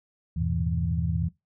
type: tone cluster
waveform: sine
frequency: 81.1 / 100.1 / 116.2 / 128.8 / 164.9 Hz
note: E2 / G2 / A#2 / C3 / E3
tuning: -28 / +37 / -5 / -27 / +1 cents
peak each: -28 / -33 / -34 / -36 / -28 dBFS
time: 0.36-1.29 s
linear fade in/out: 10 ms
effects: noise-tail reverb RT60 0.2 s tail -20 dB re dry